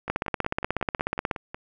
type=two click trains; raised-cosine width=0.5 ms; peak=-19 / -9 dBFS; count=9 / 21; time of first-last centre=0.08-1.545 / 0.1-1.312 s; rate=5.46 / 16.5 Hz; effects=none